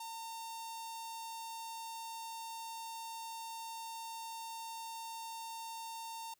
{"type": "tone with notch filter", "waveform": "sawtooth", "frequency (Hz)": 911, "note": "A#5", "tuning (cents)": -40, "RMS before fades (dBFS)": -45, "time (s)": [0, 6.34], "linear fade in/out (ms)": 5, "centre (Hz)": 1900, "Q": 0.77, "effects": ["white hiss -75 dBFS RMS until 6.39 s"]}